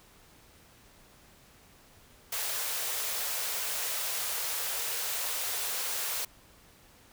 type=high-pass noise; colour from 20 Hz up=white; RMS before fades=-33 dBFS; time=2.32-6.25 s; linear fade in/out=5 ms; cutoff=410 Hz; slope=96 dB/octave; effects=pink hiss -58 dBFS RMS until 7.12 s